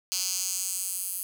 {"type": "tone with high-pass filter sweep", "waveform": "10% pulse", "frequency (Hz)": 185, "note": "F#3", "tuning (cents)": 0, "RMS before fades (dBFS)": -31, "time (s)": [0.12, 1.23], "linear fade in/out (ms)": 0, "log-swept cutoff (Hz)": [5200, 11000], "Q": 2, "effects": []}